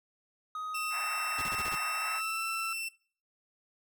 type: tone with pitch glide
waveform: triangle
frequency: 1254 to 1328.6 Hz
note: D#6 to E6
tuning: +13 to +13 cents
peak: -33 dBFS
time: 0.55-2.73 s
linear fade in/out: 2 ms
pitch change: +100 cents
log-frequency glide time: 1.89-2.44 s
type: tone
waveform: sawtooth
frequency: 2683 Hz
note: E7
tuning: 30 cents sharp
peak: -31 dBFS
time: 0.74-2.89 s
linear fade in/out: 10 ms
type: band-pass noise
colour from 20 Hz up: white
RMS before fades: -41 dBFS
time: 0.9-2.22 s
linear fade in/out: 50 ms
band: 670 to 2200 Hz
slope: 48 dB/octave
type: noise bursts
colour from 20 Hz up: pink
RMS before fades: -40 dBFS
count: 6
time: 1.38-1.755 s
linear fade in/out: 5 ms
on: 40 ms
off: 27 ms
effects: noise-tail reverb RT60 0.5 s tail -23 dB re dry